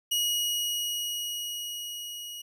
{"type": "tone with level ramp", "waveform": "sawtooth", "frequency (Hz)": 2900, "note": "F#7", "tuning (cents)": -35, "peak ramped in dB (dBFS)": [-21, -35], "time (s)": [0.11, 2.42], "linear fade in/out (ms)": 10, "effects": []}